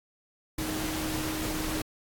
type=tone in noise; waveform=sine; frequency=312.4 Hz; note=D#4; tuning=7 cents sharp; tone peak=-33 dBFS; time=0.58-1.82 s; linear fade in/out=5 ms; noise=pink; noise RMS=-34 dBFS; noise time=0.58-1.82 s; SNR=-2 dB; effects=AAC 64 kbps